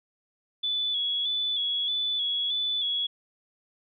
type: tone with vibrato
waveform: sine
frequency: 3418 Hz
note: G#7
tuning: 49 cents sharp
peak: -25 dBFS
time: 0.63-3.07 s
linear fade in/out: 10 ms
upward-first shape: square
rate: 1.6 Hz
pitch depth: 34 cents each way
effects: none